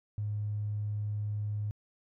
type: tone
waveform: triangle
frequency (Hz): 104.6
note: G#2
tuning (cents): +13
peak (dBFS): -27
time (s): 0.18-1.71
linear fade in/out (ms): 0
effects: tanh soft clip ceiling -29 dBFS